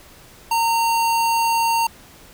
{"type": "tone", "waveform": "square", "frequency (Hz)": 919, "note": "A#5", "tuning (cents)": -25, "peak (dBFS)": -17, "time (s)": [0.51, 1.87], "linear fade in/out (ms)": 5, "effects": ["pink hiss -46 dBFS RMS until 2.33 s"]}